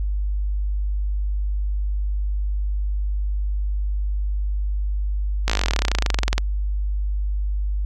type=slowing click train; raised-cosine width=0.2 ms; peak=-3 dBFS; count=30; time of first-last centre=5.48-6.38 s; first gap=17 ms; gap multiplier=1.04; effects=added 50 Hz sine -20 dBFS peak until 7.85 s